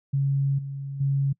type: tone with level steps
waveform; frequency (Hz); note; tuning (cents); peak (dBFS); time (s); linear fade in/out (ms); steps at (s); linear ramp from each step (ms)
sine; 138.3; C#3; -4; -20 / -30 / -20; 0.13-1.33; 10; 0.58 / 1; 10
effects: noise-tail reverb RT60 0.1 s tail -25 dB re dry